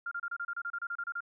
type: tone bursts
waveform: sine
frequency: 1396.9 Hz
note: F6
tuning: in tune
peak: -33 dBFS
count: 14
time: 0.06-1.206 s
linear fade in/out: 5 ms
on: 54 ms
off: 30 ms
effects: none